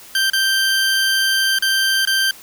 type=tone with dropouts; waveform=20% pulse; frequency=1568 Hz; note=G6; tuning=in tune; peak=-10 dBFS; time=0.15-2.31 s; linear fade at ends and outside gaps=2 ms; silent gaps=0.3-0.333 / 1.587-1.623 / 2.052-2.073 s; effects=white hiss -41 dBFS RMS until 2.42 s